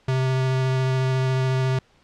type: tone with vibrato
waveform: square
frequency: 130.7 Hz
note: C3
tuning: 1 cent flat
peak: -20 dBFS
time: 0.08-1.79 s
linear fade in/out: 5 ms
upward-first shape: triangle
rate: 14 Hz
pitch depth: 12 cents each way
effects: pink hiss -59 dBFS RMS until 2.03 s + low-pass 5000 Hz 12 dB/octave